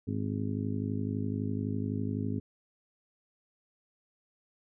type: harmonic tone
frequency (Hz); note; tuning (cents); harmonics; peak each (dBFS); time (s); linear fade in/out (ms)
51.91; G#1; 0; 2 / 3 / 4 / 5 / 6 / 7 / 8; -34 / -41 / -36 / -35 / -45 / -49 / -43; 0.07-2.4; 10
effects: none